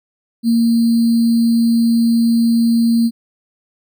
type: tone with sample-and-hold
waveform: sine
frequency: 231.5 Hz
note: A#3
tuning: 12 cents flat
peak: -10 dBFS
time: 0.43-3.11 s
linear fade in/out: 50 ms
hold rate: 4410 Hz
effects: none